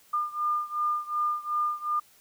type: beating tone pair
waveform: sine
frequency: 1205 / 1207.7 Hz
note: D6 / D6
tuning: +44 / +48 cents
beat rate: 2.7 Hz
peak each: -28 / -30 dBFS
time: 0.13-2 s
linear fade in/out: 10 ms
effects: white hiss -59 dBFS RMS until 2.2 s